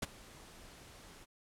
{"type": "noise with ADSR envelope", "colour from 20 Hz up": "pink", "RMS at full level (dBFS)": -34, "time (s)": [0.02, 1.26], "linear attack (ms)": 8, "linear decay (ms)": 25, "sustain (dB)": -21, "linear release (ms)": 34, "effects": ["low-pass 11000 Hz 12 dB/octave"]}